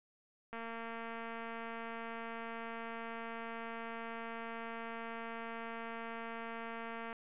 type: click train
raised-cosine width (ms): 0.5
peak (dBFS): -30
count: 1512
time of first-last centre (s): 0.53-7.128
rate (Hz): 229
effects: resampled to 8000 Hz